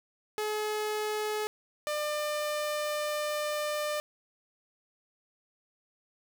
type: tone pair in turn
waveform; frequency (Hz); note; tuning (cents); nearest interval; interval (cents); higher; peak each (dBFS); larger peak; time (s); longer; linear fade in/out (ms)
sawtooth; 425.5 / 598.5; G#4 / D5; +42 / +33; tritone; 591; second; -26; neither; 0.38-1.47 / 1.87-4; second; 0
effects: none